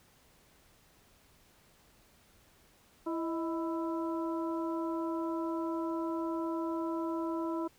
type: harmonic tone with a mistuned harmonic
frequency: 330.9 Hz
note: E4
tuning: 7 cents sharp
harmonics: 1 / 2 / 3 / 4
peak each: -33 / -41 / -40 / -46 dBFS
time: 3.06-7.68 s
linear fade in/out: 10 ms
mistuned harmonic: 2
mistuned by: -79 cents
effects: pink hiss -64 dBFS RMS until 7.78 s